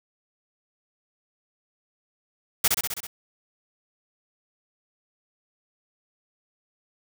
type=noise with echo; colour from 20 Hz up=white; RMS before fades=-19 dBFS; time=2.64-2.68 s; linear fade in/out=5 ms; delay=65 ms; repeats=6; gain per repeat=-3 dB; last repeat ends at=3.07 s; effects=none